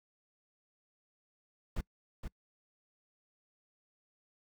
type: noise with echo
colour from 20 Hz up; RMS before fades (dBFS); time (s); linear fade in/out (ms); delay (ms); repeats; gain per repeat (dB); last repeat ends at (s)
brown; -34; 1.76-1.81; 5; 470; 1; -6; 2.28
effects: noise-tail reverb RT60 0.1 s tail -25 dB re dry